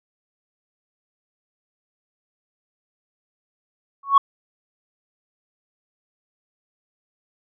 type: tone with exponential growth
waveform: sine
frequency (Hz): 1108.7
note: C#6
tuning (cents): 0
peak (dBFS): -4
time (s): 4.03-4.18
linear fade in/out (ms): 5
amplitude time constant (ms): 31
effects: tanh soft clip ceiling -5 dBFS